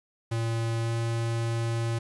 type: tone with pitch glide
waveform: square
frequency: 114.7 to 115.5 Hz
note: A#2 to A#2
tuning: -28 to -16 cents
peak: -27 dBFS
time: 0.31-1.99 s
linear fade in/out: 10 ms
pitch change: +12 cents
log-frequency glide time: 0.81-0.91 s
effects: resampled to 24000 Hz + 9-bit